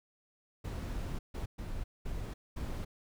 brown noise bursts at uneven times, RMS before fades -38 dBFS, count 5, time 0.64-1.19 / 1.34-1.46 / 1.58-1.84 / 2.05-2.34 / 2.56-2.85 s, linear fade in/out 10 ms, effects none

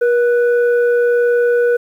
sine tone pair together, 480 / 1481.4 Hz, B4 / F#6, -49 / +2 cents, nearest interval octave + minor sixth, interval 1951 cents, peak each -10 / -21 dBFS, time 0.01-1.77 s, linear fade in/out 10 ms, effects tanh soft clip ceiling -4 dBFS + 8-bit

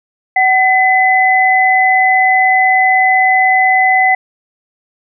sine tone pair together, 755 / 2016 Hz, F#5 / B6, +35 / +35 cents, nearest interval octave + perfect fourth, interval 1700 cents, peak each -10 dBFS, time 0.36-4.15 s, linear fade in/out 5 ms, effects none

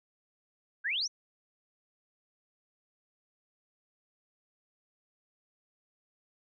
sine exponential sweep, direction up, 1500 to 6272 Hz, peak -29 dBFS, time 0.84-1.08 s, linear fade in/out 20 ms, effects none

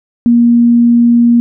sine tone, 236.8 Hz, A#3, 27 cents sharp, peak -4 dBFS, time 0.26-1.4 s, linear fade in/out 0 ms, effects none

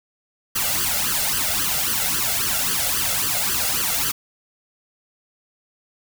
white noise with flanger, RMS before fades -22 dBFS, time 0.55-4.12 s, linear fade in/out 10 ms, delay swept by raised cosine 0.64 to 1.48 ms, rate 3.7 Hz, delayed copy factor +0.85, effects none

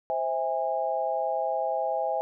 sine chord, C augmented, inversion none, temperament just, 523.3 / 654.1 / 817.6 Hz, C5 / E5 / G#5, 0 / -14 / -27 cents, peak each -31 / -29 / -29 dBFS, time 0.1-2.21 s, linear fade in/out 0 ms, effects none

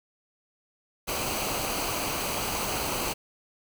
pink noise with comb filter, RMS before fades -30 dBFS, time 1.07-3.14 s, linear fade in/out 20 ms, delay 0.56 ms, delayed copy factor -0.55, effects none

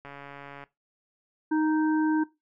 click train, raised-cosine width 0.5 ms, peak -28 dBFS, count 84, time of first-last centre 0.05-0.639 s, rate 141 Hz
harmonic tone, 311.1 Hz, D#4, in tune, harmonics 1 / 3 / 5, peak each -22 / -32 / -36 dBFS, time 1.51-2.24 s, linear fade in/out 10 ms
effects noise-tail reverb RT60 0.2 s tail -18 dB re dry

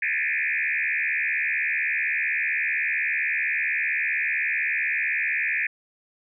sine tone with frequency modulation, 2093 Hz, C7, in tune, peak -22 dBFS, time 0.02-5.67 s, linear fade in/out 5 ms, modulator 75.7 Hz, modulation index 5.3, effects none

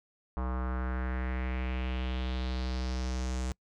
square tone with low-pass filter sweep, 63.4 Hz, B1, 46 cents sharp, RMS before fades -33 dBFS, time 0.37-3.52 s, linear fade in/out 0 ms, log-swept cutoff 1100 to 7600 Hz, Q 2.9, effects noise-tail reverb RT60 0.1 s tail -26 dB re dry

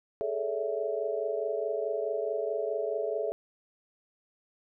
sine chord, A major seventh, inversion third, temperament equal with one note detuned, 415.3 / 440 / 568.3 / 659.3 Hz, G#4 / A4 / C#5 / E5, 0 / 0 / +43 / 0 cents, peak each -35 / -33 / -35 / -34 dBFS, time 0.21-3.32 s, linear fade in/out 0 ms, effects none

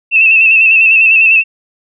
sine tone with vibrato, 2637 Hz, E7, in tune, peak -4 dBFS, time 0.11-1.44 s, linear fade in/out 50 ms, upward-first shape square, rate 10 Hz, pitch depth 39 cents each way, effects none

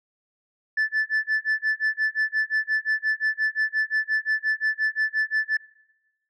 sine tone with tremolo, 1748 Hz, A6, 12 cents flat, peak -16 dBFS, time 0.77-5.57 s, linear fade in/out 5 ms, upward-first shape sine, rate 5.7 Hz, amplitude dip 100%, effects noise-tail reverb RT60 1.0 s tail -23 dB re dry + tanh soft clip ceiling -18 dBFS

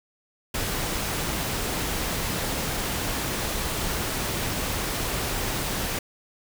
pink noise, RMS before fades -28 dBFS, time 0.54-5.99 s, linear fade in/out 5 ms, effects none

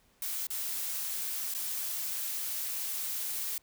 blue noise with dropouts, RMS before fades -35 dBFS, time 0.22-3.58 s, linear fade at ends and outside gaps 2 ms, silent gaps 0.469-0.503 / 1.539-1.548 s, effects pink hiss -67 dBFS RMS until 3.62 s

